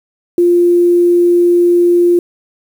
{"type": "tone with quantisation", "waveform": "sine", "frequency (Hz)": 349.2, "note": "F4", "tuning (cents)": 0, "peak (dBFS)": -6, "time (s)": [0.38, 2.19], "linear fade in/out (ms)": 2, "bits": 6, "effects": []}